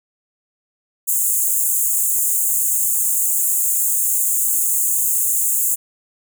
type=high-pass noise; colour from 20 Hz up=pink; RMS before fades=-18 dBFS; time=1.07-5.76 s; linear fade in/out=20 ms; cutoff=6800 Hz; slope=96 dB/octave; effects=none